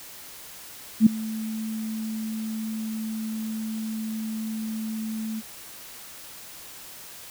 sine tone with ADSR envelope, 220 Hz, A3, in tune, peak -8 dBFS, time 1-5.42 s, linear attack 64 ms, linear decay 5 ms, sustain -20 dB, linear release 36 ms, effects white hiss -43 dBFS RMS until 7.3 s

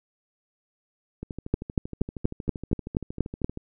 two click trains, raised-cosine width 3 ms, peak -9 / -21 dBFS, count 9 / 31, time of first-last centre 1.54-3.445 / 1.23-3.574 s, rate 4.2 / 12.8 Hz, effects none

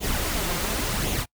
pink noise with flanger, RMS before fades -26 dBFS, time 0-1.26 s, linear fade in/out 50 ms, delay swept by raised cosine 0.29 to 5.69 ms, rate 0.91 Hz, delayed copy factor +0.5, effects noise-tail reverb RT60 0.1 s tail -24 dB re dry

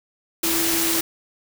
sine tone in noise, 331 Hz, E4, 7 cents sharp, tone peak -25 dBFS, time 0.43-1.01 s, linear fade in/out 5 ms, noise white, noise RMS -22 dBFS, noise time 0.43-1.01 s, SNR -6 dB, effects none

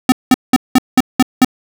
square tone bursts, 255.2 Hz, C4, 43 cents flat, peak -5 dBFS, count 7, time 0.09-1.447 s, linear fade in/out 2 ms, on 31 ms, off 190 ms, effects none

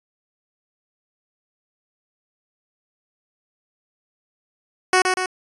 10% pulse tone with echo, 370 Hz, F#4, in tune, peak -5 dBFS, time 4.93-5.02 s, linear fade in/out 2 ms, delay 120 ms, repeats 2, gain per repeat -4 dB, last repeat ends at 5.26 s, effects resampled to 24000 Hz

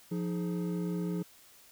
triangle tone cluster, 175.1 / 310.4 / 419.6 Hz, F3 / D#4 / G#4, +5 / -4 / +18 cents, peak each -30 / -37 / -38 dBFS, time 0.11-1.23 s, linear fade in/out 10 ms, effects white hiss -58 dBFS RMS until 1.71 s

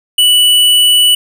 square tone, 2960 Hz, F#7, in tune, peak -6 dBFS, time 0.18-1.15 s, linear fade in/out 5 ms, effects 7-bit

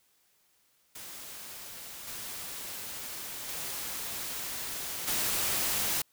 white noise with level steps, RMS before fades -44 / -40 / -37 / -30 dBFS, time 0.95-6.02 s, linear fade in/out 5 ms, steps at 2.07 / 3.48 / 5.07 s, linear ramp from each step 10 ms, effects white hiss -69 dBFS RMS until 6.12 s

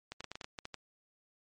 clicks, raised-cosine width 0.2 ms, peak -24 dBFS, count 10, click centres 0.12 / 0.206 / 0.243 / 0.316 / 0.355 / 0.412 / 0.444 / 0.588 / 0.654 / 0.743 s, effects MP3 48 kbps

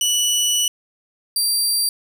20% pulse tone pair in turn, 2954 / 4708 Hz, F#7 / D8, -3 / +3 cents, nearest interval minor sixth, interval 806 cents, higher second, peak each -11 dBFS, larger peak neither, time 0.01-0.68 / 1.36-1.89 s, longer first, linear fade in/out 2 ms, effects none

